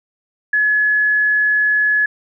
sine tone, 1700 Hz, G#6, 40 cents sharp, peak -12 dBFS, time 0.53-2.06 s, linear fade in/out 5 ms, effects none

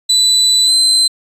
35% pulse tone with pitch glide, 3983 to 4076 Hz, B7 to C8, +14 to -46 cents, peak -7 dBFS, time 0.09-1.08 s, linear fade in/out 10 ms, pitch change +40 cents, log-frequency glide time 0.64-0.72 s, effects resampled to 32000 Hz

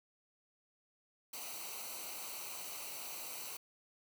white noise with comb filter, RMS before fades -45 dBFS, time 1.33-3.57 s, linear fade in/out 5 ms, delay 0.58 ms, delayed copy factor -0.7, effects none

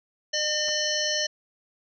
harmonic tone, 605 Hz, D#5, 49 cents flat, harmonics 1 / 3 / 5 / 7 / 9 / 10, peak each -31 / -31 / -31 / -31 / -31 / -31 dBFS, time 0.33-1.27 s, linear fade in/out 10 ms
clicks, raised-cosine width 0.5 ms, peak -28 dBFS, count 2, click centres 0.683 / 0.691 s
effects none

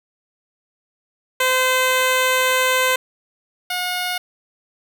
10% pulse tone pair in turn, 514 / 722.1 Hz, C5 / F#5, -31 / -42 cents, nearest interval tritone, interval 589 cents, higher second, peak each -7 / -13 dBFS, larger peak first, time 1.4-2.96 / 3.7-4.18 s, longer first, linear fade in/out 5 ms, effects none

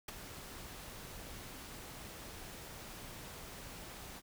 pink noise with ADSR envelope, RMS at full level -40 dBFS, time 0.08-4.22 s, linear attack 6 ms, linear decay 13 ms, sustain -9 dB, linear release 44 ms, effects none

